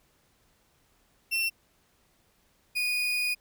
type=tone pair in turn; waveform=35% pulse; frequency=2704 / 2468 Hz; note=E7 / D#7; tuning=+43 / -15 cents; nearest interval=major second; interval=158 cents; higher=first; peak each=-24 dBFS; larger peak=neither; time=1.31-1.5 / 2.75-3.35 s; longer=second; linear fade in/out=20 ms; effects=pink hiss -67 dBFS RMS until 3.4 s